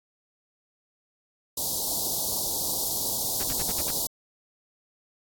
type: band-stop noise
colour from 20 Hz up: white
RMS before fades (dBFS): -28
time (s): 1.57-4.07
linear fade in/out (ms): 5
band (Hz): 950 to 3800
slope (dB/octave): 48
type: noise bursts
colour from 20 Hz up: pink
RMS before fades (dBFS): -35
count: 6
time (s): 3.4-3.909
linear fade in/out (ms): 5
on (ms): 34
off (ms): 61
effects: AAC 64 kbps